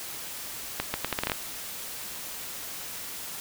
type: accelerating click train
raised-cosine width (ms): 0.3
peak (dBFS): -10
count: 9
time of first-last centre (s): 0.8-1.318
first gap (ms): 140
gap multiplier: 0.76
effects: white hiss -38 dBFS RMS until 3.4 s